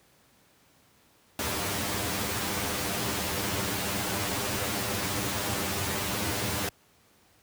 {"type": "noise with comb filter", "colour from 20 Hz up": "pink", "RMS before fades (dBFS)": -30, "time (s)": [1.39, 6.69], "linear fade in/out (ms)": 2, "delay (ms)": 10, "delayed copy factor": 1, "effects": ["pink hiss -62 dBFS RMS until 7.42 s", "high-pass 80 Hz 12 dB/octave"]}